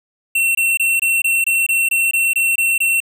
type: tone bursts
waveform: square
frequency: 2712 Hz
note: E7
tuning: 49 cents sharp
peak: -14 dBFS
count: 12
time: 0.35-3.003 s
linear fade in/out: 5 ms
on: 200 ms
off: 23 ms
effects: none